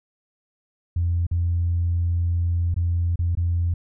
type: tone with dropouts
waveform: sine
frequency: 86 Hz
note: F2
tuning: 26 cents flat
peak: -18 dBFS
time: 0.96-3.74 s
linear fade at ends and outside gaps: 5 ms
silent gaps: 1.267-1.312 / 2.743-2.763 / 3.158-3.19 / 3.352-3.372 s
effects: tanh soft clip ceiling -14 dBFS